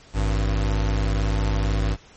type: tone pair together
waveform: square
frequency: 51.97 / 98 Hz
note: G#1 / G2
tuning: +2 / 0 cents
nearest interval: major seventh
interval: 1098 cents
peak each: -21 / -27 dBFS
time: 0.13-1.97 s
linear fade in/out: 50 ms
effects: pink hiss -50 dBFS RMS until 2.16 s + MP3 32 kbps